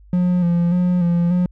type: tone with vibrato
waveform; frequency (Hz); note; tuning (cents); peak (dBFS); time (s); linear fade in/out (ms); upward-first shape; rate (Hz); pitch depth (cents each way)
triangle; 175.6; F3; +10; -12; 0.13-1.46; 2; square; 1.7; 34
effects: added 50 Hz sine -43 dBFS peak until 1.51 s